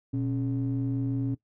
triangle ring-modulated tone, 76.6 Hz, D#2, 27 cents flat, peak -21 dBFS, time 0.13-1.35 s, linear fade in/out 10 ms, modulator 197 Hz, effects noise-tail reverb RT60 0.1 s tail -17 dB re dry

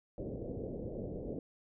white low-pass noise, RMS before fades -41 dBFS, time 0.18-1.39 s, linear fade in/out 2 ms, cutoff 560 Hz, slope 48 dB/octave, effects none

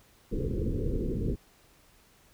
pink low-pass noise, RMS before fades -30 dBFS, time 0.31-1.36 s, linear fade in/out 20 ms, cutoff 500 Hz, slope 96 dB/octave, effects pink hiss -61 dBFS RMS until 2.33 s

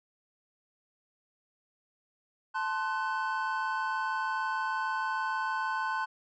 triangle chord, F# diminished, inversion first, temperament equal with one note detuned, 880 / 1046.5 / 1504.1 Hz, A5 / C6 / F#6, 0 / 0 / +28 cents, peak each -32 dBFS, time 2.54-6.06 s, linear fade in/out 20 ms, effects resampled to 16000 Hz

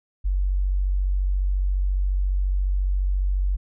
sine tone, 47.21 Hz, F#1, 36 cents sharp, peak -19 dBFS, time 0.24-3.57 s, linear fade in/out 20 ms, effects none

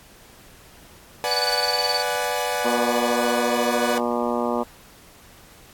sawtooth chord, G# half-diminished seventh, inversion first, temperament equal with one note detuned, 493.9 / 587.3 / 740 / 839.8 Hz, B4 / D5 / F#5 / G#5, 0 / 0 / 0 / +19 cents, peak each -24 dBFS, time 1.24-3.98 s, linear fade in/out 0 ms
sine tone with tremolo, 4522 Hz, C#8, 34 cents sharp, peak -20 dBFS, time 1.26-2.04 s, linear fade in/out 50 ms, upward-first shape square, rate 19 Hz, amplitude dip 80%
harmonic tone, 120 Hz, B2, 49 cents flat, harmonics 2 / 3 / 4 / 5 / 6 / 7 / 8 / 9 / 10, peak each -26 / -30 / -28 / -28 / -32 / -31 / -32 / -33 / -34 dBFS, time 2.64-4.64 s, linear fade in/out 20 ms
effects pink hiss -49 dBFS RMS until 5.73 s + AAC 64 kbps

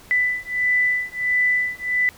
sine beating tone pair, 1990 / 1991.5 Hz, B6 / B6, +13 / +14 cents, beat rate 1.5 Hz, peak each -21 dBFS, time 0.11-2.09 s, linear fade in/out 0 ms, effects pink hiss -47 dBFS RMS until 2.17 s

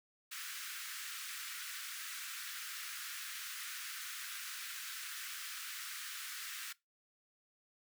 pink high-pass noise, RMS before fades -45 dBFS, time 0.31-6.73 s, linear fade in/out 10 ms, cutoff 1300 Hz, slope 48 dB/octave, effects noise-tail reverb RT60 0.2 s tail -21 dB re dry

